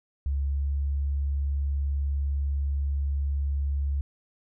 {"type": "tone with pitch glide", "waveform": "sine", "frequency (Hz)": [69.5, 70.19], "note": ["C#2", "C#2"], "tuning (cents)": [5, 22], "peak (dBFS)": -24, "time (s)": [0.26, 4.01], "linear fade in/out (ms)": 0, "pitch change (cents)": 17, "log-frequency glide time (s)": [0.41, 0.72], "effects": []}